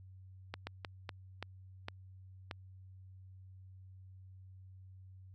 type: slowing click train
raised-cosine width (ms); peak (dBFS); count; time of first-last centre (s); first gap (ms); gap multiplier
0.3; -24; 7; 0.54-2.512; 130; 1.37
effects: added 94 Hz sine -52 dBFS peak until 5.34 s